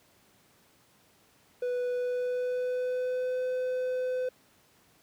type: tone with pitch glide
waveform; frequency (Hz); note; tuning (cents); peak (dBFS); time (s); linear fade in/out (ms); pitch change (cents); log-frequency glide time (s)
triangle; 493.9 to 507.2; B4 to B4; 0 to +46; -26; 1.62-4.29; 5; +46; 1.94-3.43
effects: pink hiss -63 dBFS RMS until 5.02 s + high-pass 100 Hz 12 dB/octave